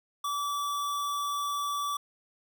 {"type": "tone", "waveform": "square", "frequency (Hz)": 1154, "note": "D6", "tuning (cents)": -31, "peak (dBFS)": -30, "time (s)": [0.24, 1.97], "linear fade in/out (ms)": 5, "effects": []}